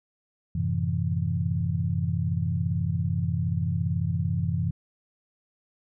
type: chord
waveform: sine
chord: F# half-diminished seventh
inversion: none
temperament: equal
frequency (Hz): 92.5 / 110 / 130.81 / 164.81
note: F#2 / A2 / C3 / E3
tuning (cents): 0 / 0 / 0 / 0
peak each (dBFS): -28 / -32 / -30 / -28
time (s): 0.55-4.71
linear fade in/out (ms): 5
effects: none